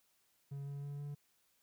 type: tone with pitch steps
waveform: triangle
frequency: 140 / 141.46 / 142.94 / 144.44 Hz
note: C#3 / C#3 / D3 / D3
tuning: +18 / +35 / -47 / -28 cents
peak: -39 dBFS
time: 0.51-1.15 s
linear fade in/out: 10 ms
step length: 160 ms
effects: white hiss -75 dBFS RMS until 1.62 s